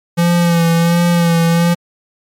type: tone with vibrato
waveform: square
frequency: 170 Hz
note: F3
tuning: 46 cents flat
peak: -10 dBFS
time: 0.17-1.75 s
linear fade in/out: 20 ms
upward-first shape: sine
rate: 1.4 Hz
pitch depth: 32 cents each way
effects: MP3 64 kbps